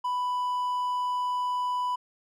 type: tone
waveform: triangle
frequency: 992 Hz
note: B5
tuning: 7 cents sharp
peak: -24 dBFS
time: 0.04-1.96 s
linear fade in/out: 10 ms
effects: none